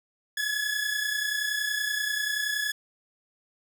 sawtooth tone pair together, 1685.5 / 1716 Hz, G#6 / A6, +25 / -44 cents, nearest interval unison, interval 31 cents, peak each -26 dBFS, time 0.37-2.72 s, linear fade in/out 5 ms, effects none

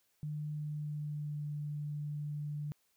sine tone with pitch glide, 150.4 to 147.9 Hz, D3 to D3, +42 to +13 cents, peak -36 dBFS, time 0.23-2.72 s, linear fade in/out 0 ms, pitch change -29 cents, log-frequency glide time 0.51-1.47 s, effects white hiss -75 dBFS RMS until 2.96 s

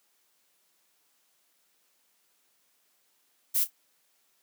violet noise with echo, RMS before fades -25 dBFS, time 3.54-3.65 s, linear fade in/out 20 ms, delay 29 ms, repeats 2, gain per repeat -15 dB, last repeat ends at 3.708 s, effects white hiss -70 dBFS RMS until 4.42 s + high-pass 200 Hz 12 dB/octave

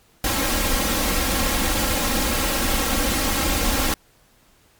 pink noise with comb filter, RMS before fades -21 dBFS, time 0.24-3.94 s, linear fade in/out 2 ms, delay 3.7 ms, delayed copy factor +0.7, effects pink hiss -57 dBFS RMS until 4.79 s + MP3 96 kbps

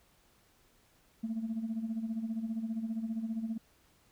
sine tone with tremolo, 224.2 Hz, A3, 33 cents sharp, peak -29 dBFS, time 1.23-3.58 s, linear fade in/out 10 ms, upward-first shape sine, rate 15 Hz, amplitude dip 70%, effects tanh soft clip ceiling -28 dBFS + pink hiss -67 dBFS RMS until 4.11 s

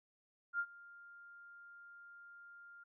sine tone with ADSR envelope, 1400 Hz, F6, 4 cents sharp, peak -32 dBFS, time 0.53-2.84 s, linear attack 62 ms, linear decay 63 ms, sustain -22 dB, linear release 11 ms, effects none

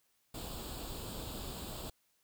pink noise with comb filter, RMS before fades -43 dBFS, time 0.34-1.9 s, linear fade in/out 5 ms, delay 0.25 ms, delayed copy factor +0.7, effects white hiss -75 dBFS RMS until 2.23 s

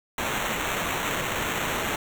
white noise with sample-and-hold, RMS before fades -28 dBFS, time 0.18-1.96 s, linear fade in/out 2 ms, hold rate 4900 Hz, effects none

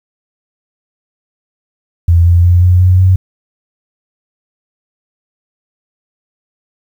sine tone with pitch steps, 85 / 86.59 / 88.2 / 89.85 / 91.52 / 93.23 Hz, F2 / F2 / F2 / F2 / F#2 / F#2, -46 / -14 / +18 / +50 / -18 / +14 cents, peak -4 dBFS, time 2.08-3.16 s, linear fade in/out 5 ms, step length 180 ms, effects 7-bit

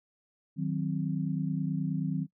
sine chord, C diminished, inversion first, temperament equal, 155.56 / 185 / 261.6 Hz, Eb3 / Gb3 / C4, 0 / 0 / 0 cents, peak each -31 / -32 / -35 dBFS, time 0.56-2.27 s, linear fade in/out 50 ms, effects noise-tail reverb RT60 0.1 s tail -21 dB re dry

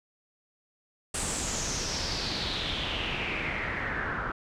pink noise with low-pass filter sweep, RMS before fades -32 dBFS, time 1.14-4.32 s, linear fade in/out 5 ms, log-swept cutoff 8700 to 1400 Hz, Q 4.6, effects none

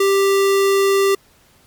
square tone, 393.2 Hz, G4, 5 cents sharp, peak -13 dBFS, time 0-1.15 s, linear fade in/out 5 ms, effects pink hiss -53 dBFS RMS until 1.66 s + MP3 96 kbps

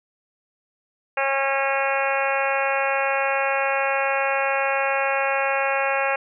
harmonic tone, 272.9 Hz, C#4, 27 cents flat, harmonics 2 / 3 / 4 / 5 / 6 / 7 / 8 / 9 / 10, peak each -25 / -26 / -30 / -30 / -28 / -32 / -31 / -29 / -32 dBFS, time 1.17-6.16 s, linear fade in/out 5 ms, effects none

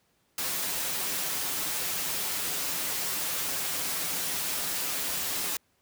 white noise with comb filter, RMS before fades -31 dBFS, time 0.38-5.57 s, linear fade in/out 2 ms, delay 8.7 ms, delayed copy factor -0.6, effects pink hiss -70 dBFS RMS until 5.81 s + high-pass 80 Hz 12 dB/octave

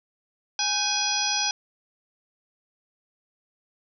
harmonic tone with a mistuned harmonic, 830.6 Hz, G#5, in tune, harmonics 1 / 2 / 3 / 4 / 5 / 6 / 7, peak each -31 / -34 / -32 / -31 / -34 / -28 / -28 dBFS, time 0.59-1.51 s, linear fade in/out 2 ms, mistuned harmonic 2, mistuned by -130 cents, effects none

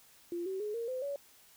sine tone with pitch steps, 345.7 / 381.4 / 420.7 / 464.1 / 512 / 564.8 Hz, F4 / G4 / G#4 / A#4 / C5 / C#5, -18 / -47 / +22 / -8 / -38 / +32 cents, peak -34 dBFS, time 0.32-1.16 s, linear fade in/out 2 ms, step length 140 ms, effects white hiss -61 dBFS RMS until 1.56 s

